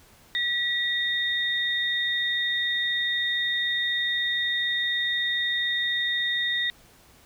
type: tone pair together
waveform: sine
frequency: 1930 / 3677 Hz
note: B6 / A#7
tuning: -40 / -24 cents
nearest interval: major seventh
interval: 1116 cents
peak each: -26 dBFS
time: 0.35-6.7 s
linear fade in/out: 0 ms
effects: pink hiss -55 dBFS RMS until 7.25 s